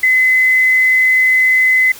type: tone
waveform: sine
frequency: 2033 Hz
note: B6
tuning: 50 cents sharp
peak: -8 dBFS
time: 0.03-1.92 s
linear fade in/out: 5 ms
effects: white hiss -35 dBFS RMS until 1.99 s